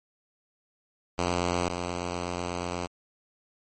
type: tone pair in turn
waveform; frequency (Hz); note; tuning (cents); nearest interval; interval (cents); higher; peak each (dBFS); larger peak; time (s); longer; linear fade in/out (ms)
5% pulse; 88.2 / 88.2; F2 / F2; +18 / +18; unison; 0; neither; -14 / -19; first; 1.18-1.69 / 1.69-2.87; second; 5
effects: MP3 32 kbps